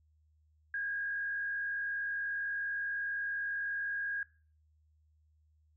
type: tone with frequency modulation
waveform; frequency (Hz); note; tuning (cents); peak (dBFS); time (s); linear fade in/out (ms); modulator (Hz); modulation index
sine; 1631; G#6; -32; -33; 0.74-4.23; 2; 59.2; 0.56
effects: noise-tail reverb RT60 0.4 s tail -21 dB re dry + added 77 Hz sine -66 dBFS peak until 5.76 s